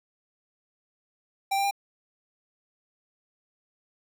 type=tone with pitch steps; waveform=square; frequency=784 / 792.2 / 800.5 Hz; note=G5 / G5 / G5; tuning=0 / +18 / +36 cents; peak=-24 dBFS; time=1.51-1.711 s; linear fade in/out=10 ms; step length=67 ms; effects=none